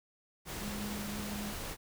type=tone in noise; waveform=sine; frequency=206.3 Hz; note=G#3; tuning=11 cents flat; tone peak=-39 dBFS; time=0.58-1.55 s; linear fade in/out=50 ms; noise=pink; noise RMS=-41 dBFS; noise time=0.45-1.77 s; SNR=-1 dB; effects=none